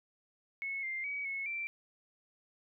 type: tone with pitch steps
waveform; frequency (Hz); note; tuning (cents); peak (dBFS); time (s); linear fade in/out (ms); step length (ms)
sine; 2194 / 2101 / 2269 / 2191 / 2346; C#7 / C7 / C#7 / C#7 / D7; -18 / +7 / +40 / -21 / -2; -35; 0.62-1.67; 0; 210
effects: none